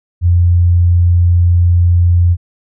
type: tone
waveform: sine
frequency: 87.3 Hz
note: F2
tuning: in tune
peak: -6 dBFS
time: 0.21-2.37 s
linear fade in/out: 50 ms
effects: none